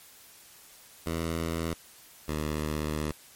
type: tone pair in turn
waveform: 10% pulse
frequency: 82.41 / 76.26 Hz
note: E2 / D#2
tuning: 0 / -34 cents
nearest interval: minor second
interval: 134 cents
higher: first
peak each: -21 dBFS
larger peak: neither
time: 1.06-1.74 / 2.28-3.12 s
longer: second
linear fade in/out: 5 ms
effects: white hiss -53 dBFS RMS until 3.35 s + MP3 64 kbps